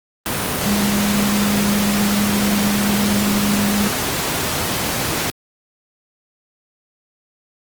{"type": "tone in noise", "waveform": "sine", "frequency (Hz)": 204.4, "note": "G#3", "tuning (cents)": -27, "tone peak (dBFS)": -16, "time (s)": [0.66, 3.88], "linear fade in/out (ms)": 0, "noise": "pink", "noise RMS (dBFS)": -20, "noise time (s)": [0.26, 5.3], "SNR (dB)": 1, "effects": ["high-pass 100 Hz 12 dB/octave", "Opus 32 kbps"]}